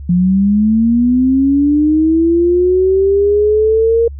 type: linear sweep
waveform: sine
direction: up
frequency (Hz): 173.3 to 466.2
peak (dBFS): -8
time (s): 0.09-4.08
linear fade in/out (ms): 5
effects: added 70 Hz sine -25 dBFS peak until 4.19 s